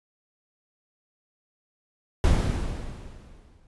brown noise with exponential decay, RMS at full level -18 dBFS, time 2.24-3.67 s, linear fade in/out 1 ms, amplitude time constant 310 ms, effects resampled to 24000 Hz

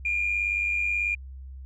sine tone with amplitude modulation, 2414 Hz, D7, 47 cents sharp, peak -20 dBFS, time 0.05-1.15 s, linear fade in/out 5 ms, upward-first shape sine, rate 98.4 Hz, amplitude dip 60%, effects tanh soft clip ceiling -17 dBFS + added 66 Hz sine -38 dBFS peak until 1.65 s

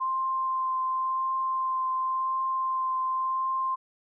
sine tone with vibrato, 1046.5 Hz, C6, in tune, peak -25 dBFS, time 0-3.76 s, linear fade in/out 20 ms, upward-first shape triangle, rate 0.92 Hz, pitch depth 11 cents each way, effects none

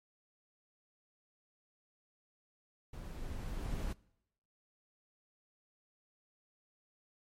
brown noise with level ramp, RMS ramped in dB -45 to -36 dBFS, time 2.93-3.93 s, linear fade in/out 5 ms, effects noise-tail reverb RT60 0.8 s tail -23 dB re dry + MP3 64 kbps

